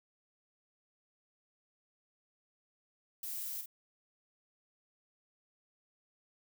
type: noise with echo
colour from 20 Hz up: violet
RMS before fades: -41 dBFS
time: 3.23-3.61 s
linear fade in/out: 2 ms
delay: 49 ms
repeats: 1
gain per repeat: -6 dB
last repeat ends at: 3.659 s
effects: none

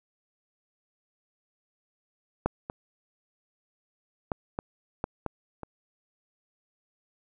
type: clicks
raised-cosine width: 1 ms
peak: -10 / -20 / -14 / -16 / -14 / -16 / -23 dBFS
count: 7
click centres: 2.46 / 2.699 / 4.318 / 4.589 / 5.041 / 5.263 / 5.633 s
effects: none

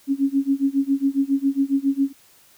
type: tone with tremolo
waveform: sine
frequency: 275.2 Hz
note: C#4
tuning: 12 cents flat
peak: -14 dBFS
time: 0.07-2.13 s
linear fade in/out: 50 ms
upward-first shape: sine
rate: 7.3 Hz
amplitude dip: 95%
effects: white hiss -54 dBFS RMS until 2.57 s

